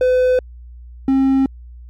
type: tone pair in turn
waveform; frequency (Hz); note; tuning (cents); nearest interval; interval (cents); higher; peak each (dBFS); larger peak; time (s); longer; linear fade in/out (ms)
triangle; 506 / 268; B4 / C4; +42 / +42; major seventh; 1100; first; -9; neither; 0.01-0.39 / 1.08-1.46; neither; 2
effects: added 60 Hz sine -34 dBFS peak until 1.89 s + MP3 64 kbps